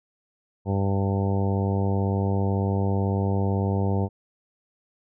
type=harmonic tone with a mistuned harmonic; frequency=98 Hz; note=G2; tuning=in tune; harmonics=1 / 2 / 3 / 4 / 5 / 6 / 7 / 8 / 9; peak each=-23 / -27 / -34 / -32 / -33 / -39 / -37 / -38 / -37 dBFS; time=0.65-4.09 s; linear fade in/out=50 ms; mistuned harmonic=9; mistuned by=+21 cents; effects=none